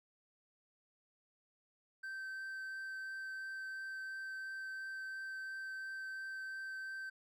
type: tone with vibrato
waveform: triangle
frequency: 1552 Hz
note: G6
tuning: 18 cents flat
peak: -40 dBFS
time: 2.03-7.1 s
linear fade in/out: 10 ms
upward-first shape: triangle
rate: 2.9 Hz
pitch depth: 8 cents each way
effects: none